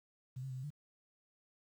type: tone with pitch steps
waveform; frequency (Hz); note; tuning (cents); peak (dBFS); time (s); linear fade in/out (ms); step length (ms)
sine; 127.8 / 134 / 128.7 / 129.8 / 147.5; C3 / C3 / C3 / C3 / D3; -40 / +42 / -28 / -13 / +8; -40; 0.36-0.705; 10; 69
effects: 11-bit